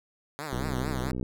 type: tone with vibrato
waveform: 5% pulse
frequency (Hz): 137.9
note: C#3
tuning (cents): -9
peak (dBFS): -23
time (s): 0.39-1.11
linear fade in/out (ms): 0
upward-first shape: triangle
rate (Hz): 4.5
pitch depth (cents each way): 260
type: click train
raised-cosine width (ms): 3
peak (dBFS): -20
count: 45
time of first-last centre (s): 0.53-1.228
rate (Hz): 63
effects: none